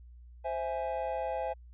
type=chord; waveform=triangle; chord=C augmented; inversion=none; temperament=equal; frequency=523.3 / 659.3 / 830.6 Hz; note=C5 / E5 / G#5; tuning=0 / 0 / 0 cents; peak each=-34 / -34 / -34 dBFS; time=0.44-1.54 s; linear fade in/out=20 ms; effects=added 60 Hz sine -49 dBFS peak until 1.73 s + resampled to 8000 Hz